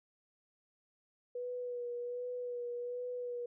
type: tone with vibrato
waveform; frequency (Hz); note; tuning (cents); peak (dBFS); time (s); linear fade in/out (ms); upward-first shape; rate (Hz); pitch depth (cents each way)
sine; 488.1; B4; -20; -37; 1.35-3.46; 5; sine; 1.3; 24
effects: none